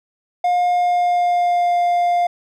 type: tone with pitch glide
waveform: triangle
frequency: 712 to 702.2 Hz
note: F5 to F5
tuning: +33 to +9 cents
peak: -12 dBFS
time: 0.44-2.27 s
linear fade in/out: 5 ms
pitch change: -24 cents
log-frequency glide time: 0.7-1.77 s
effects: none